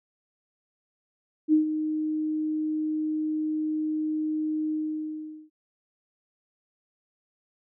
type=tone with ADSR envelope; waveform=sine; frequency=309.4 Hz; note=D#4; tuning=10 cents flat; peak=-15 dBFS; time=1.48-5.5 s; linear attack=49 ms; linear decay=120 ms; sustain=-10 dB; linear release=780 ms; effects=none